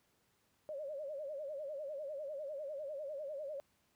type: tone with vibrato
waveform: sine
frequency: 580 Hz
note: D5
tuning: 22 cents flat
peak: -40 dBFS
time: 0.69-3.6 s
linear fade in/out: 0 ms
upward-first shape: sine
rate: 10 Hz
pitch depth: 130 cents each way
effects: pink hiss -75 dBFS RMS until 3.95 s + high-pass 80 Hz 12 dB/octave